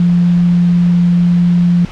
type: tone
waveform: sine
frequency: 174.61 Hz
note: F3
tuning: in tune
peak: -7 dBFS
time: 0-1.85 s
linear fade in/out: 2 ms
effects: pink hiss -32 dBFS RMS until 1.91 s + low-pass 4000 Hz 12 dB/octave